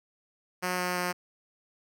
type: tone with pitch steps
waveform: 5% pulse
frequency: 181.3 / 180.05 / 178.8 Hz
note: F#3 / F#3 / F3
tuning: -35 / -47 / +41 cents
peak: -17 dBFS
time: 0.62-1.13 s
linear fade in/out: 20 ms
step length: 170 ms
effects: none